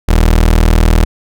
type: tone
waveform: 30% pulse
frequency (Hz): 40.05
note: E1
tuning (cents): -49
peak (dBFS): -3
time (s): 0.08-1.05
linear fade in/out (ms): 10
effects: none